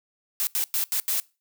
blue noise bursts at uneven times, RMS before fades -25 dBFS, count 5, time 0.4-0.47 / 0.55-0.64 / 0.74-0.84 / 0.92-1 / 1.08-1.2 s, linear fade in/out 0 ms, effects noise-tail reverb RT60 0.3 s tail -23 dB re dry

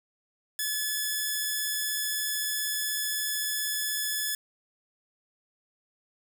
5% pulse tone, 1717 Hz, A6, 43 cents flat, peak -17 dBFS, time 0.59-4.35 s, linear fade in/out 2 ms, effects none

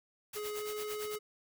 white noise with tremolo, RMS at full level -43 dBFS, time 0.33-1.16 s, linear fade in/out 5 ms, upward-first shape sine, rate 8.9 Hz, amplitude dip 85%
square tone with pitch glide, 420 to 422.9 Hz, G#4 to G#4, +19 to +31 cents, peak -38 dBFS, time 0.35-1.19 s, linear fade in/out 20 ms, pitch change +12 cents, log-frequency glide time 0.54-0.66 s
effects none

